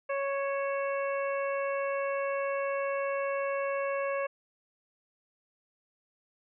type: harmonic tone with a mistuned harmonic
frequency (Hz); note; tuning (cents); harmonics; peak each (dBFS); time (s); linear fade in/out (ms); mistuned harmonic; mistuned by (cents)
554.4; C#5; 0; 1 / 2 / 3 / 4 / 5; -30 / -36 / -40 / -42 / -44; 0.09-4.27; 10; 5; -48
effects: none